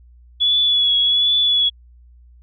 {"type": "tone with vibrato", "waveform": "sine", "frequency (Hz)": 3400, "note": "G#7", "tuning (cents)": 40, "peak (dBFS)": -13, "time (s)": [0.4, 1.7], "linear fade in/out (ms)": 20, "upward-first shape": "triangle", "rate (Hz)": 1.3, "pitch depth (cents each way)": 34, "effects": ["added 60 Hz sine -44 dBFS peak until 2.42 s"]}